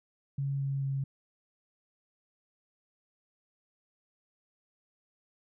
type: tone with pitch steps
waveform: sine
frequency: 138.59 / 137.55 / 136.52 Hz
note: C#3 / C#3 / C#3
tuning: 0 / -13 / -26 cents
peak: -29 dBFS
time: 0.38-1.04 s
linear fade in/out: 5 ms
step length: 220 ms
effects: none